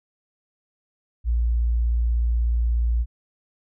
sine tone, 58.27 Hz, A#1, in tune, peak -18 dBFS, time 1.24-3.06 s, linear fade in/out 50 ms, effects none

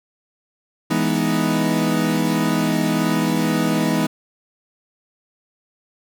40% pulse chord, E major seventh, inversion none, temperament equal, 164.81 / 207.7 / 246.9 / 311.1 Hz, E3 / G#3 / B3 / D#4, 0 / 0 / 0 / 0 cents, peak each -22 dBFS, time 0.9-4.07 s, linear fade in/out 10 ms, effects none

